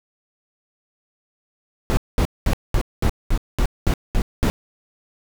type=noise bursts; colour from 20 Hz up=brown; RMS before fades=-17 dBFS; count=10; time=1.9-4.5 s; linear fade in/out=0 ms; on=71 ms; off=210 ms; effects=none